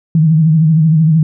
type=tone with vibrato; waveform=sine; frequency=158.6 Hz; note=D#3; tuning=33 cents sharp; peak=-6 dBFS; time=0.15-1.23 s; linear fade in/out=2 ms; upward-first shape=triangle; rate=13 Hz; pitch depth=93 cents each way; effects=none